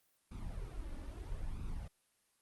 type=noise with flanger; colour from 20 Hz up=brown; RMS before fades=-42 dBFS; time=0.31-1.88 s; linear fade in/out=5 ms; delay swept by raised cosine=0.79 to 3.49 ms; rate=0.76 Hz; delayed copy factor=+0.7; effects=white hiss -75 dBFS RMS until 2.41 s + Opus 32 kbps